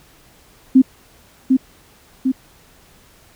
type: tone with echo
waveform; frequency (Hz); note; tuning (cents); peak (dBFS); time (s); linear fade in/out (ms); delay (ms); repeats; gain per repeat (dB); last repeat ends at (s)
sine; 261.6; C4; 0; -5; 0.75-0.82; 10; 750; 2; -4; 2.32
effects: pink hiss -50 dBFS RMS until 3.35 s